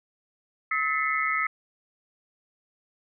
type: tone cluster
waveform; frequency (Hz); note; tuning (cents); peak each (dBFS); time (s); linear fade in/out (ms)
sine; 1287 / 1770 / 2020 / 2162; E6 / A6 / B6 / C#7; -42 / +10 / +39 / -44; -27 / -34 / -28 / -30; 0.71-1.47; 5
effects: none